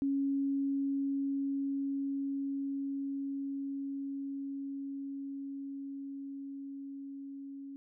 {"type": "tone with level ramp", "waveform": "sine", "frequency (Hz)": 276.3, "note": "C#4", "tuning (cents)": -6, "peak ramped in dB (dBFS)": [-28, -42], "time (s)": [0.02, 7.76], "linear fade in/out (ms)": 0, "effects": []}